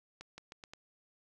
accelerating click train, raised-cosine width 0.2 ms, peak -30 dBFS, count 5, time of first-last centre 0.21-0.735 s, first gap 170 ms, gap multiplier 0.83, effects none

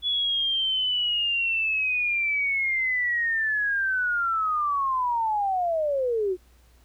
sine linear sweep, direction down, 3419 to 351.9 Hz, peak -22 dBFS, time 0.02-6.37 s, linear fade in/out 50 ms, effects added 60 Hz sine -54 dBFS peak until 6.84 s + pink hiss -62 dBFS RMS until 6.84 s

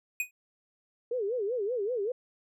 square tone with exponential decay, 2489 Hz, D#7, in tune, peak -25 dBFS, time 0.2-0.31 s, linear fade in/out 2 ms, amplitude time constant 22 ms
sine tone with vibrato, 447.1 Hz, A4, 28 cents sharp, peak -28 dBFS, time 1.11-2.12 s, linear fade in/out 5 ms, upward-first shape sine, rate 5.2 Hz, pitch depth 230 cents each way
effects none

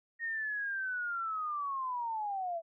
sine linear sweep, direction down, 1864.7 to 650 Hz, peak -33 dBFS, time 0.19-2.62 s, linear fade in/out 50 ms, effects none

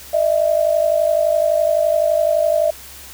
sine tone pair together, 607.5 / 659.3 Hz, D#5 / E5, -42 / 0 cents, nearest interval minor second, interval 142 cents, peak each -16 dBFS, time 0.13-2.71 s, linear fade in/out 10 ms, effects added 69 Hz sine -45 dBFS peak until 3.13 s + white hiss -38 dBFS RMS until 3.13 s

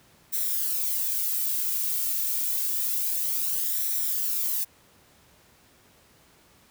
violet noise with flanger, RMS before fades -27 dBFS, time 0.32-4.65 s, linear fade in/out 20 ms, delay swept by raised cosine 0.52 to 2.22 ms, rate 0.28 Hz, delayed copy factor +0.5, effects pink hiss -58 dBFS RMS until 6.7 s + high-pass 60 Hz 12 dB/octave

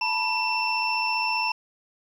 sine tone cluster, 880 / 975 / 2687 / 5370 Hz, A5 / B5 / E7 / E8, 0 / -23 / +33 / +31 cents, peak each -29 / -28 / -26 / -30 dBFS, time 0.01-1.52 s, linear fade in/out 5 ms, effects tanh soft clip ceiling -12 dBFS + 9-bit

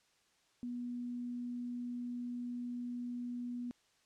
sine tone, 243.3 Hz, B3, 26 cents flat, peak -38 dBFS, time 0.63-3.71 s, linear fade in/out 0 ms, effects white hiss -72 dBFS RMS until 4.05 s + low-pass 7000 Hz 12 dB/octave

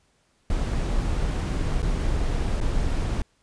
brown noise with dropouts, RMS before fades -24 dBFS, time 0.5-3.22 s, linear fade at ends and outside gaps 2 ms, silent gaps 1.821-1.827 / 2.603-2.611 s, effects pink hiss -66 dBFS RMS until 3.42 s + resampled to 22050 Hz

